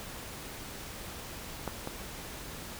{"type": "clicks", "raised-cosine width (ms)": 1, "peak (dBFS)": [-18, -21], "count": 2, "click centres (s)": [1.677, 1.874], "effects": ["pink hiss -43 dBFS RMS until 2.79 s"]}